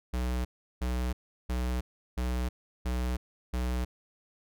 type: tone bursts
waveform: square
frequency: 61.9 Hz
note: B1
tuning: 5 cents sharp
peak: -29 dBFS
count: 6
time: 0.13-3.85 s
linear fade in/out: 10 ms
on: 320 ms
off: 360 ms
effects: none